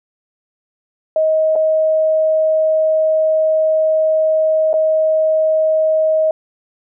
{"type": "tone with dropouts", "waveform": "sine", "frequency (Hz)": 630, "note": "D#5", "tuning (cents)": 21, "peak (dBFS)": -11, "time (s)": [1.16, 6.31], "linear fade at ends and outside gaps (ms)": 2, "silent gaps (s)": [[1.555, 1.56], [4.731, 4.739]], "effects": []}